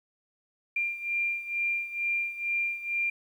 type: beating tone pair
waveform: sine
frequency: 2386 / 2388.2 Hz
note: D7 / D7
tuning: +27 / +28 cents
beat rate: 2.2 Hz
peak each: -29 / -33 dBFS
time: 0.76-3.1 s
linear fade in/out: 5 ms
effects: 10-bit